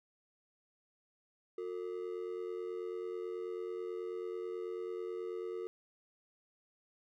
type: ring-modulated tone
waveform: triangle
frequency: 406.8 Hz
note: G#4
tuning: 36 cents flat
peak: -33 dBFS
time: 1.58-5.67 s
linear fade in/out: 0 ms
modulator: 44.6 Hz
effects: none